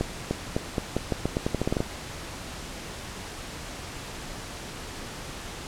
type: accelerating click train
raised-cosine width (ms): 2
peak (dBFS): -11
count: 15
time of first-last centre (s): 0.01-1.804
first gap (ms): 300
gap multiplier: 0.85
effects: pink hiss -38 dBFS RMS until 5.67 s + low-pass 9000 Hz 12 dB/octave